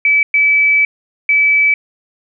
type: tone bursts at uneven times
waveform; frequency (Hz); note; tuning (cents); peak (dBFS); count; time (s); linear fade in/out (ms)
sine; 2300; D7; -37; -8; 3; 0.05-0.23 / 0.34-0.85 / 1.29-1.74; 2
effects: none